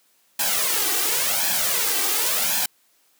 white noise with flanger, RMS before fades -22 dBFS, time 0.39-2.66 s, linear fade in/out 5 ms, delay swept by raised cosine 1.2 to 2.6 ms, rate 0.92 Hz, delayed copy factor +0.75, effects white hiss -62 dBFS RMS until 3.19 s + high-pass 200 Hz 12 dB/octave

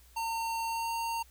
square tone with pitch glide, 911 to 919.5 Hz, A#5 to A#5, -40 to -24 cents, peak -32 dBFS, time 0.16-1.23 s, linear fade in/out 10 ms, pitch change +16 cents, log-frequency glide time 0.67-0.91 s, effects added 60 Hz sine -57 dBFS peak until 1.3 s + white hiss -62 dBFS RMS until 1.3 s

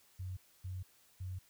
sine tone bursts at uneven times, 92.5 Hz, F#2, in tune, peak -39 dBFS, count 3, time 0.19-0.37 / 0.64-0.83 / 1.2-1.39 s, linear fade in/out 10 ms, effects white hiss -67 dBFS RMS until 1.49 s

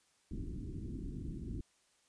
pink low-pass noise, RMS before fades -42 dBFS, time 0.31-1.61 s, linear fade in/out 2 ms, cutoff 350 Hz, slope 48 dB/octave, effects white hiss -72 dBFS RMS until 2.08 s + resampled to 22050 Hz

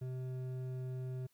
triangle tone with hard clipping, 128.4 Hz, C3, 32 cents flat, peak -40 dBFS, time 0.01-1.27 s, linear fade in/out 10 ms, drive 12 dB, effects white hiss -75 dBFS RMS until 1.33 s

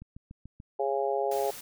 click train, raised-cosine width 5 ms, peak -32 dBFS, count 5, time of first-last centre 0.02-0.601 s, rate 6.88 Hz
harmonic tone, 137.4 Hz, C#3, 15 cents flat, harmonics 3 / 4 / 5 / 6, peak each -30 / -31 / -32 / -33 dBFS, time 0.79-1.51 s, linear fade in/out 10 ms
white noise, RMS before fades -43 dBFS, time 1.31-1.61 s, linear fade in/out 5 ms
effects none

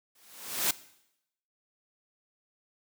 white noise with exponential growth, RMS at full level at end -24 dBFS, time 0.15-0.71 s, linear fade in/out 5 ms, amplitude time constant 120 ms, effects noise-tail reverb RT60 0.8 s tail -18 dB re dry + high-pass 150 Hz 12 dB/octave

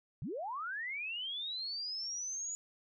sine linear sweep, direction up, 103.83 to 6900 Hz, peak -37 dBFS, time 0.22-2.55 s, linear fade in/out 0 ms, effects none

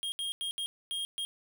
square tone bursts at uneven times, 3237 Hz, G#7, 45 cents flat, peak -33 dBFS, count 6, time 0.03-0.12 / 0.19-0.32 / 0.41-0.51 / 0.58-0.66 / 0.91-1.05 / 1.18-1.25 s, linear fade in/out 0 ms, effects none

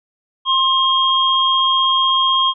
sine tone pair together, 1058 / 3237 Hz, C6 / G#7, +19 / -45 cents, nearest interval octave + perfect fifth, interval 1936 cents, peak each -15 dBFS, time 0.45-2.54 s, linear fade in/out 50 ms, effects none

